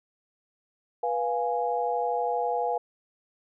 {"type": "chord", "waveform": "sine", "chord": "F diminished", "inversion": "second", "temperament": "equal with one note detuned", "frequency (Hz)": [488.8, 698.5, 830.6], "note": ["Cb5", "F5", "Ab5"], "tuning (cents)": [-18, 0, 0], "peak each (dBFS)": -29, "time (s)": [1.03, 2.78], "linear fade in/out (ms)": 5, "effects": []}